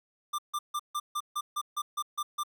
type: tone bursts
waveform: square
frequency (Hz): 1189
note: D6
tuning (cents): +21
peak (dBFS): -30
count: 11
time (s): 0.33-2.435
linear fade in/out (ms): 10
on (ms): 55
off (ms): 150
effects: none